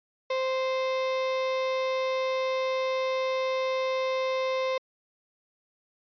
35% pulse tone, 522 Hz, C5, 4 cents flat, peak -24 dBFS, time 0.3-4.78 s, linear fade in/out 5 ms, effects resampled to 11025 Hz

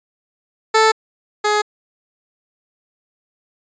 15% pulse tone pair in turn, 440 / 420 Hz, A4 / G#4, 0 / +19 cents, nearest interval minor second, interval 81 cents, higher first, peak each -4 / -8 dBFS, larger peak first, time 0.74-0.92 / 1.44-1.62 s, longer neither, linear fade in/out 10 ms, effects resampled to 16000 Hz

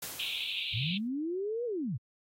white noise with exponential decay, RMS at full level -38 dBFS, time 0.02-1.08 s, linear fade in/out 5 ms, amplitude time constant 230 ms
white band-pass noise, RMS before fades -36 dBFS, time 0.19-0.98 s, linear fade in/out 10 ms, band 2400 to 3900 Hz, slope 96 dB/octave
sine linear two-way sweep, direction up then down, 96.5 to 493.9 to 96.5 Hz, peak -31 dBFS, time 0.73-1.98 s, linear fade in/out 20 ms, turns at 1.65 s
effects AAC 48 kbps

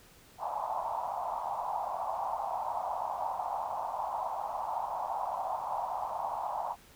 pink band-pass noise, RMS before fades -35 dBFS, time 0.38-6.76 s, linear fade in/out 50 ms, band 710 to 990 Hz, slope 48 dB/octave, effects pink hiss -58 dBFS RMS until 6.95 s

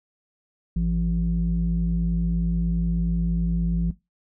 sine tone pair together, 53.74 / 170.6 Hz, A1 / F3, -40 / -40 cents, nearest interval octave + minor sixth, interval 2000 cents, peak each -22 dBFS, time 0.76-3.91 s, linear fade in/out 5 ms, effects noise-tail reverb RT60 0.2 s tail -17 dB re dry + tanh soft clip ceiling -15 dBFS

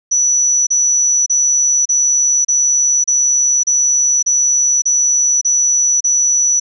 sine tone bursts, 5920 Hz, F#8, in tune, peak -10 dBFS, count 11, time 0.11-6.6 s, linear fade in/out 10 ms, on 560 ms, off 33 ms, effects none

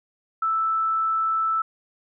sine tone, 1318.5 Hz, E6, in tune, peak -20 dBFS, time 0.42-1.62 s, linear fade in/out 5 ms, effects none

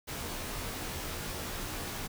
pink noise with comb filter, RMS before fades -38 dBFS, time 0.07-2.08 s, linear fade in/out 20 ms, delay 18 ms, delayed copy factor -0.85, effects none

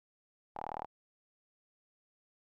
sawtooth tone with band-pass filter, 38.89 Hz, D#1, in tune, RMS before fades -42 dBFS, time 0.55-0.86 s, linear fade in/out 20 ms, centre 830 Hz, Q 6.6, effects none

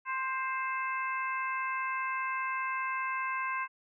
harmonic tone, 525 Hz, C5, 6 cents sharp, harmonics 2 / 3 / 4 / 5, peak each -33 / -37 / -39 / -41 dBFS, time 0.05-3.68 s, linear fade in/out 50 ms, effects none

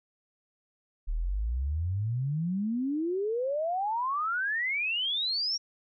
sine exponential sweep, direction up, 36.08 to 5690 Hz, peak -27 dBFS, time 1.07-5.58 s, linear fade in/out 20 ms, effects none

